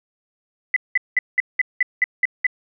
sine tone bursts, 2003 Hz, B6, 24 cents sharp, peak -13 dBFS, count 9, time 0.74-2.467 s, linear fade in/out 2 ms, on 23 ms, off 190 ms, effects none

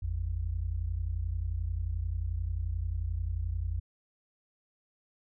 sine tone pair together, 53.36 / 84.7 Hz, G#1 / E2, +48 / +48 cents, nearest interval minor sixth, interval 800 cents, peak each -33 / -32 dBFS, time 0.02-3.8 s, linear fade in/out 10 ms, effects none

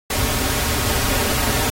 pink noise with comb filter, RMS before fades -20 dBFS, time 0.1-1.7 s, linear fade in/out 5 ms, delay 5.9 ms, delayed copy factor -0.7, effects AAC 48 kbps

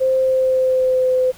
sine tone with pitch glide, 523.3 to 511.3 Hz, C5 to C5, 0 to -40 cents, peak -13 dBFS, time 0-1.32 s, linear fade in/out 20 ms, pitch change -40 cents, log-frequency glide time 0.18-1.13 s, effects pink hiss -44 dBFS RMS until 1.37 s

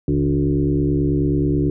sine tone with frequency modulation, 220 Hz, A3, in tune, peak -15 dBFS, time 0.08-1.7 s, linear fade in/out 2 ms, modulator 69.3 Hz, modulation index 2.2, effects none

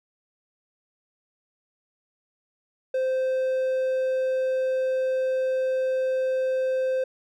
triangle tone, 520 Hz, C5, 11 cents flat, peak -20 dBFS, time 2.94-7.04 s, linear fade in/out 5 ms, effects none

